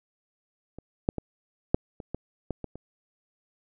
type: clicks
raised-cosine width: 2 ms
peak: -28 / -9 / -18 / -6 / -25 / -18 / -16 / -21 / -27 dBFS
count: 9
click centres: 0.786 / 1.089 / 1.183 / 1.745 / 2.002 / 2.146 / 2.507 / 2.643 / 2.756 s
effects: none